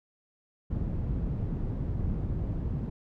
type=low-pass noise; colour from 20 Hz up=white; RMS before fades=-31 dBFS; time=0.7-2.9 s; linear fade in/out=10 ms; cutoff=130 Hz; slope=12 dB/octave; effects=none